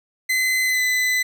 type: tone with pitch glide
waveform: 40% pulse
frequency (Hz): 2039 to 2010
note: C7 to B6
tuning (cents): -45 to +30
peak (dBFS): -17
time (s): 0.29-1.23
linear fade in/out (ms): 10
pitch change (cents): -25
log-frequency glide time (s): 0.63-0.82
effects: none